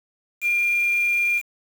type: tone with quantisation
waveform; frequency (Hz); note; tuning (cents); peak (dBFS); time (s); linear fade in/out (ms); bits
sine; 2397; D7; +35; -18; 0.41-1.42; 50; 6
effects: none